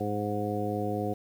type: harmonic tone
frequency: 104 Hz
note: G#2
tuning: 3 cents sharp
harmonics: 1 / 2 / 3 / 4 / 5 / 7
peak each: -35 / -35 / -35 / -35 / -35 / -35 dBFS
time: 0-1.14 s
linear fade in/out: 10 ms
effects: 9-bit